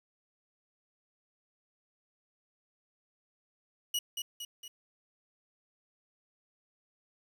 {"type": "tone with echo", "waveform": "sawtooth", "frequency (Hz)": 2911, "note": "F#7", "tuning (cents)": -29, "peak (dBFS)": -26, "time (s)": [3.94, 3.99], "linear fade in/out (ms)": 5, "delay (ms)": 230, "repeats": 3, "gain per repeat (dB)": -5, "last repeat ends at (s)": 4.68, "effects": ["10-bit"]}